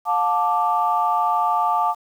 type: chord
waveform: sine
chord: D minor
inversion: first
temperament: equal with one note detuned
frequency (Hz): 713.1 / 880 / 1174.7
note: F5 / A5 / D6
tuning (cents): +36 / 0 / 0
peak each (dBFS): -22 / -20 / -21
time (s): 0.05-1.95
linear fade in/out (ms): 50
effects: tanh soft clip ceiling -7 dBFS + 8-bit